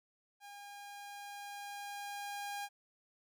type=tone with level ramp; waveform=sawtooth; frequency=811 Hz; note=G#5; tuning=41 cents flat; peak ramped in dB=-46 to -35 dBFS; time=0.4-2.69 s; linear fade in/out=50 ms; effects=none